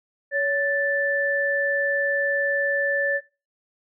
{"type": "tone pair together", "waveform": "sine", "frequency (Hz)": [561.6, 1760], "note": ["C#5", "A6"], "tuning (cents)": [22, 0], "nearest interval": "octave + minor sixth", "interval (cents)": 1978, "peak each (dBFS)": [-24, -22], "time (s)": [0.31, 3.21], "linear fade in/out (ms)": 50, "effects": ["noise-tail reverb RT60 0.3 s tail -19 dB re dry"]}